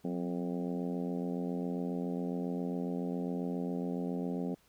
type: harmonic tone with a mistuned harmonic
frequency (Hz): 87.31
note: F2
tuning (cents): 0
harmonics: 2 / 3 / 4 / 5 / 6 / 7 / 8 / 9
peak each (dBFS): -36 / -37 / -44 / -42 / -46 / -49 / -52 / -51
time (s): 0.04-4.55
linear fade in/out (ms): 10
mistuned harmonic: 2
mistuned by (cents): +60
effects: pink hiss -67 dBFS RMS until 4.68 s